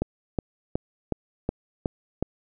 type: click train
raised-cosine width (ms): 2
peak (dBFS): -11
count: 7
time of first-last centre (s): 0.02-2.226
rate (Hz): 2.72
effects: none